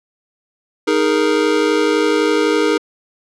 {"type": "chord", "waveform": "square", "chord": "D# suspended fourth", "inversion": "none", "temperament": "just", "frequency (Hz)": [311.1, 414.8, 466.7], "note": ["D#4", "G#4", "A#4"], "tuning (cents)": [0, -2, 2], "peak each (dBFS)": -18, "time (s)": [0.87, 2.78], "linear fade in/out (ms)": 10, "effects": ["low-pass 6000 Hz 12 dB/octave"]}